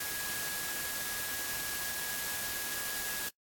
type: tone in noise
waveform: sine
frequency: 1661.2 Hz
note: G#6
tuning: in tune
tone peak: -42 dBFS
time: 0-3.29 s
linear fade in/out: 5 ms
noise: white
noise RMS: -37 dBFS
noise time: 0-3.29 s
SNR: -8 dB
effects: noise-tail reverb RT60 0.1 s tail -21 dB re dry + AAC 64 kbps